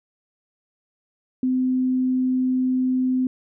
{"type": "tone", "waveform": "sine", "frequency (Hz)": 256.3, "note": "C4", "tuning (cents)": -36, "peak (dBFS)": -18, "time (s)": [1.43, 3.27], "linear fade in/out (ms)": 2, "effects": []}